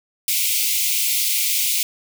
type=high-pass noise; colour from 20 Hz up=white; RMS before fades=-20 dBFS; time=0.28-1.83 s; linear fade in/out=2 ms; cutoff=2100 Hz; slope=96 dB/octave; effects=none